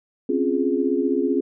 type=chord; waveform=sine; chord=Db major seventh; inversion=third; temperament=equal with one note detuned; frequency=261.6 / 277.2 / 349.2 / 417.7 Hz; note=C4 / Db4 / F4 / Ab4; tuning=0 / 0 / 0 / +10 cents; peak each=-24 dBFS; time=0.29-1.41 s; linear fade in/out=5 ms; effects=none